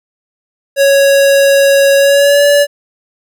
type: tone with pitch glide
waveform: square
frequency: 554.4 to 574.9 Hz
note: C#5 to D5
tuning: 0 to -37 cents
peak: -6 dBFS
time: 0.76-2.67 s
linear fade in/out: 50 ms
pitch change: +63 cents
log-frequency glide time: 1.97-2.45 s
effects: none